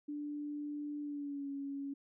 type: tone with pitch glide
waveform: sine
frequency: 293.7 to 278.7 Hz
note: D4 to C#4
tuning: 0 to +9 cents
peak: -38 dBFS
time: 0.08-1.94 s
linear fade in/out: 10 ms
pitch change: -91 cents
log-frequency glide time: 1.01-1.49 s
effects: none